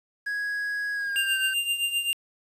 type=tone with pitch glide; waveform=triangle; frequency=1661.2 to 1550 Hz; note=G#6 to G6; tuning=0 to -20 cents; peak=-25 dBFS; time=0.26-1.54 s; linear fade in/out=10 ms; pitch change=-120 cents; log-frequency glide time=0.94-1.41 s
type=tone with tremolo; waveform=square; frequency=2794 Hz; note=F7; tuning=in tune; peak=-22 dBFS; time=1.16-2.13 s; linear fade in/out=0 ms; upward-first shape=triangle; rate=7.7 Hz; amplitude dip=75%
effects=resampled to 32000 Hz + 9-bit